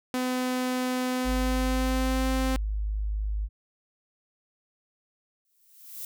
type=tone with pitch glide; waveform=sawtooth; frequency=253.3 to 261 Hz; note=B3 to C4; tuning=+44 to -4 cents; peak=-22 dBFS; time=0.14-2.56 s; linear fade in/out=0 ms; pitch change=+52 cents; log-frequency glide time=1.12-2.29 s
type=tone; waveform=sine; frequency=51.91 Hz; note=G#1; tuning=in tune; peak=-26 dBFS; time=1.24-3.49 s; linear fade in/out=50 ms
type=noise with exponential growth; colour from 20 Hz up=violet; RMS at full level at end=-35 dBFS; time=5.45-6.05 s; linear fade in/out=2 ms; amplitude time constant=130 ms
effects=none